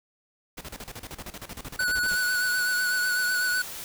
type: noise with tremolo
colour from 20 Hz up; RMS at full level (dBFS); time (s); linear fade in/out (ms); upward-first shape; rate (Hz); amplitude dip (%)
pink; -38; 0.57-2.16; 10; square; 13; 80
type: tone with vibrato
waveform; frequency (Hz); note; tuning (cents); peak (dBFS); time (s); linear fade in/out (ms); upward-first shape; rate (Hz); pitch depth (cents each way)
square; 1480; F#6; 0; -24; 1.79-3.62; 5; triangle; 8; 34
type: noise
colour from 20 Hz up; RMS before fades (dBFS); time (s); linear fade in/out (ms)
white; -38; 2.08-3.84; 0
effects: none